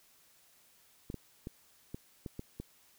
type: clicks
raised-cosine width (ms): 3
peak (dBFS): -27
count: 7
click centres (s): 1.101 / 1.143 / 1.471 / 1.945 / 2.262 / 2.394 / 2.6
effects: white hiss -65 dBFS RMS until 2.98 s